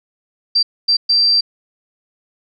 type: tone bursts at uneven times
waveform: sine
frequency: 4699 Hz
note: D8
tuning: in tune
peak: -10 dBFS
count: 3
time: 0.55-0.63 / 0.88-0.97 / 1.09-1.41 s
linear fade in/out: 10 ms
effects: none